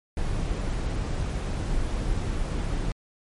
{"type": "noise", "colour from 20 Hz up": "brown", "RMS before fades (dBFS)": -27, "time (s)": [0.17, 2.92], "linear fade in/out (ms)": 2, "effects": ["MP3 48 kbps"]}